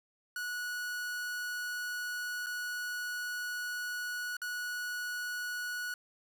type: tone with dropouts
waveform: 45% pulse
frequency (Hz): 1466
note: F#6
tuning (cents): -16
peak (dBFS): -35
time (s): 0.36-5.94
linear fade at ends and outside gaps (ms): 2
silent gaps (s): 2.462-2.467 / 4.368-4.417
effects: none